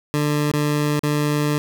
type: tone with dropouts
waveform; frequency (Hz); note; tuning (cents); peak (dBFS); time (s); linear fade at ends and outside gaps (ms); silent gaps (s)
20% pulse; 148.2; D3; +16; -13; 0.14-1.58; 0; 0.516-0.537 / 0.993-1.034
effects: none

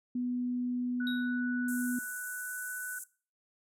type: tone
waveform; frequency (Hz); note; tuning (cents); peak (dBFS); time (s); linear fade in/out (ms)
sine; 246.9; B3; 0; -30; 0.15-1.99; 5
type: tone with pitch glide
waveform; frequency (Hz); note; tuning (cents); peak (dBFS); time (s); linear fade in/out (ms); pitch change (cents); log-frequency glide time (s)
sine; 1480 to 1492.9; F#6 to F#6; 0 to +15; -37; 1-2.99; 5; +15; 1.58-2.73
type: tone with exponential decay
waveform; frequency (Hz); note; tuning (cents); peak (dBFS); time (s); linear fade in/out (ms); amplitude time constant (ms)
triangle; 3802; A#7; +33; -34; 1.07-1.4; 1; 70
type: band-pass noise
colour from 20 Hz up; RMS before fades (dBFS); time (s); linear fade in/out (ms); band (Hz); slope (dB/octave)
white; -44; 1.68-3.04; 5; 7000 to 13000; 48
effects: noise-tail reverb RT60 0.4 s tail -20 dB re dry

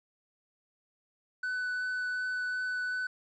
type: tone with vibrato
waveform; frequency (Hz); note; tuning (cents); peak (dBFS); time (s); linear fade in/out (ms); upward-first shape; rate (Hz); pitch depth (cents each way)
triangle; 1497; F#6; +20; -29; 1.43-3.07; 5; triangle; 2.7; 9
effects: resampled to 16000 Hz + 11-bit

